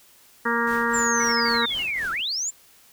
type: harmonic tone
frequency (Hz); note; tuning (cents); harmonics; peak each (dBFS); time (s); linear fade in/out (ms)
233.9; A#3; +6; 1 / 2 / 4 / 5 / 6 / 7 / 8; -28 / -28 / -28 / -28 / -28 / -28 / -28; 0.45-1.66; 10
type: noise with tremolo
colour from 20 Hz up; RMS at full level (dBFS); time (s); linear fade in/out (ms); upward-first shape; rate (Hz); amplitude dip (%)
pink; -39; 0.67-2.21; 2; triangle; 3.8; 85
type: linear two-way sweep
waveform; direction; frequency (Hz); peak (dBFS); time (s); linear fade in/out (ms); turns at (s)
sine; down then up; 7459 to 1300 to 7459; -24; 0.93-2.51; 20; 2.11
type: tone bursts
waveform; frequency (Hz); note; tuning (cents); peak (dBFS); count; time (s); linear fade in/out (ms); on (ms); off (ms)
sine; 2170; C#7; -37; -32; 10; 1.2-1.995; 5; 39; 45
effects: white hiss -54 dBFS RMS until 2.92 s